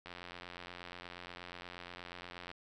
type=click train; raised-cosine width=0.3 ms; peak=-30 dBFS; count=218; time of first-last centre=0.06-2.515 s; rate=88.4 Hz; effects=none